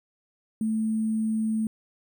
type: tone with sample-and-hold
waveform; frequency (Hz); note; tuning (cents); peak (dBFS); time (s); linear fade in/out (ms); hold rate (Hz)
sine; 220; A3; 0; -23; 0.61-1.67; 2; 8820
effects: none